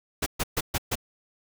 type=noise bursts; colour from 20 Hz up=pink; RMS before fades=-26 dBFS; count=5; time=0.22-0.955 s; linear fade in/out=10 ms; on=43 ms; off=130 ms; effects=none